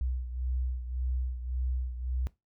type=beating tone pair; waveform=sine; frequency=62.7 / 64.5 Hz; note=B1 / C2; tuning=+27 / -24 cents; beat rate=1.8 Hz; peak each=-30 / -36 dBFS; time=0.01-2.27 s; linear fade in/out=0 ms; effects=noise-tail reverb RT60 0.2 s tail -20 dB re dry + tanh soft clip ceiling -22 dBFS